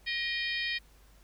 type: harmonic tone with a mistuned harmonic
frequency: 629 Hz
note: D#5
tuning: 19 cents sharp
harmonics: 3 / 4 / 5 / 6 / 7 / 8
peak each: -34 / -36 / -38 / -40 / -41 / -42 dBFS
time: 0.06-0.79 s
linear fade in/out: 20 ms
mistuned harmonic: 4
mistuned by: -66 cents
effects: added 50 Hz sine -57 dBFS peak until 1.23 s + pink hiss -63 dBFS RMS until 1.23 s